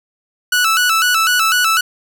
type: tone with vibrato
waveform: sawtooth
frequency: 1392 Hz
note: F6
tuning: 6 cents flat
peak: -8 dBFS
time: 0.52-1.81 s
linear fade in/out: 5 ms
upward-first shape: square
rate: 4 Hz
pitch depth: 98 cents each way
effects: none